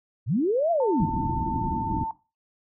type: linear two-way sweep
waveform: sine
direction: up then down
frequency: 86.8 to 698.5 to 86.8 Hz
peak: -20 dBFS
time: 0.26-1.08 s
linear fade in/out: 50 ms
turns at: 0.71 s
type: tone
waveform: sine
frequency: 894 Hz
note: A5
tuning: 27 cents sharp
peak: -27 dBFS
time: 0.8-2.11 s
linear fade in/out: 2 ms
type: low-pass noise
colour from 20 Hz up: white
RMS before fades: -29 dBFS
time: 1-2.04 s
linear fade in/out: 2 ms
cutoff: 340 Hz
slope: 96 dB/octave
effects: noise-tail reverb RT60 0.3 s tail -17 dB re dry